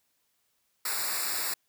white noise with comb filter, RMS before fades -31 dBFS, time 0.85-1.54 s, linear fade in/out 5 ms, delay 0.32 ms, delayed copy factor -0.95, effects white hiss -74 dBFS RMS until 1.68 s

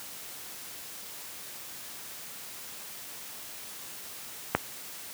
clicks, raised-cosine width 0.5 ms, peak -6 / -28 dBFS, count 2, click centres 4.55 / 4.563 s, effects white hiss -43 dBFS RMS until 5.13 s + high-pass 80 Hz 12 dB/octave

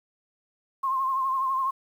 sine tone with vibrato, 1062 Hz, C6, 25 cents sharp, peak -23 dBFS, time 0.83-1.71 s, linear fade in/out 10 ms, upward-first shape triangle, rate 12 Hz, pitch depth 56 cents each way, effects 9-bit

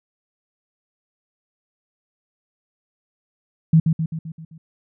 sine tone with echo, 161 Hz, E3, 41 cents flat, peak -9 dBFS, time 3.73-3.8 s, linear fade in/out 5 ms, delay 130 ms, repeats 6, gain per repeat -5 dB, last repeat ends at 4.58 s, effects none

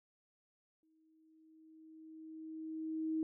sine tone with exponential growth, 317.4 Hz, D#4, 35 cents sharp, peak -32 dBFS, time 0.83-3.23 s, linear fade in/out 1 ms, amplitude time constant 520 ms, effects none

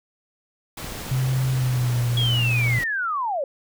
pink noise, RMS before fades -34 dBFS, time 0.77-2.84 s, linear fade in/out 5 ms
clicks, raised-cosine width 3 ms, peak -23 dBFS, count 5, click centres 0.845 / 0.922 / 0.953 / 1.066 / 1.534 s
sine tone with pitch glide, 130.2 to 120.09 Hz, C3 to B2, -8 to -48 cents, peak -19 dBFS, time 1.11-2.79 s, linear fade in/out 5 ms, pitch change -140 cents, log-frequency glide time 1.51-2.04 s
sine linear sweep, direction down, 3349 to 523.3 Hz, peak -22 dBFS, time 2.17-3.44 s, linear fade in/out 2 ms
effects none

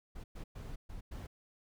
brown noise bursts at uneven times, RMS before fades -44 dBFS, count 5, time 0.15-0.24 / 0.35-0.44 / 0.55-0.76 / 0.89-1.01 / 1.11-1.27 s, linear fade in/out 10 ms, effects none

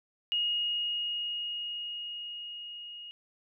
sine tone with level ramp, 2871 Hz, F7, 47 cents sharp, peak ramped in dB -26 to -42 dBFS, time 0.32-3.11 s, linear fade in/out 0 ms, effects none

